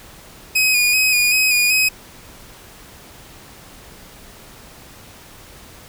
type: tone with vibrato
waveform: sawtooth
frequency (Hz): 2489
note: D#7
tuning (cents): 0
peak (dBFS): -10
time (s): 0.55-1.89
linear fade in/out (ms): 10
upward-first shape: square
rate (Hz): 2.6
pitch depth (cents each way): 29
effects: pink hiss -42 dBFS RMS until 5.88 s